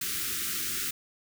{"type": "band-stop noise", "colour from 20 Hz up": "white", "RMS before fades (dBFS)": -32, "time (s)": [0.01, 0.91], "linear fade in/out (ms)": 5, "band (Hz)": [420, 1200], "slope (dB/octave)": 96, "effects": []}